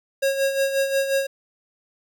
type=tone with tremolo; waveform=square; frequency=545 Hz; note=C#5; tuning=29 cents flat; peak=-18 dBFS; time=0.22-1.27 s; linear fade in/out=10 ms; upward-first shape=sine; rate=5.6 Hz; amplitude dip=60%; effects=10-bit